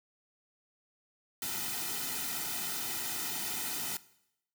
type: noise with comb filter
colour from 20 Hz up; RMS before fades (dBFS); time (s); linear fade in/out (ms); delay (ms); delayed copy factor
white; -36; 1.42-3.97; 2; 1.8; -0.9
effects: noise-tail reverb RT60 0.8 s tail -19 dB re dry